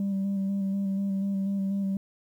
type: tone with vibrato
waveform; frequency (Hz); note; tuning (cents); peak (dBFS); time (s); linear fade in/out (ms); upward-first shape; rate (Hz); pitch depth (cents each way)
sine; 196; G3; 0; -23; 0-1.97; 2; square; 4.1; 18
effects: tanh soft clip ceiling -24 dBFS + 10-bit